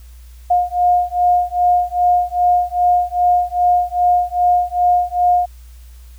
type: beating tone pair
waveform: sine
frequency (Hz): 712 / 714.5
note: F5 / F5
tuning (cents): +33 / +39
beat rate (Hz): 2.5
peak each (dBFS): -15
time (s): 0.5-5.46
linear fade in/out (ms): 10
effects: added 60 Hz sine -36 dBFS peak until 6.18 s + white hiss -52 dBFS RMS until 6.18 s